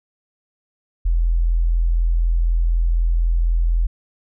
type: tone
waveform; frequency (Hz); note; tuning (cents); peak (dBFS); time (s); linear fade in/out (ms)
sine; 42.02; E1; +34; -14; 1.05-3.87; 10
effects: none